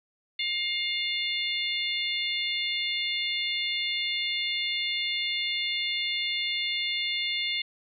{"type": "harmonic tone", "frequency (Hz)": 708, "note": "F5", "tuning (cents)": 23, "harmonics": [3, 4, 5, 6], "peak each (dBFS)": [-31, -33, -31, -36], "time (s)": [0.39, 7.62], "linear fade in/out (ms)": 5, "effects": []}